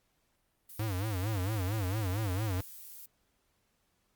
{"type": "noise", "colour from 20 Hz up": "violet", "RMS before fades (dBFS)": -48, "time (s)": [0.69, 3.06], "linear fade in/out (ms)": 5}
{"type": "tone with vibrato", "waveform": "square", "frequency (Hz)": 100, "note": "G2", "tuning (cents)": 35, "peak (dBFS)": -31, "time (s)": [0.79, 2.61], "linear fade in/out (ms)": 5, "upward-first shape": "sine", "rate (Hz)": 4.4, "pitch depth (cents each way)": 190}
{"effects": ["pink hiss -75 dBFS RMS until 4.15 s", "Opus 48 kbps"]}